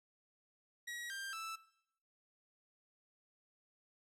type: tone with pitch steps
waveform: sawtooth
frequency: 1910 / 1587.7 / 1319.7 Hz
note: A#6 / G6 / E6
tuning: +42 / +22 / +2 cents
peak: -39 dBFS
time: 0.87-1.56 s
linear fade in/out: 10 ms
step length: 230 ms
effects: noise-tail reverb RT60 0.7 s tail -17 dB re dry + low-pass 12000 Hz 12 dB/octave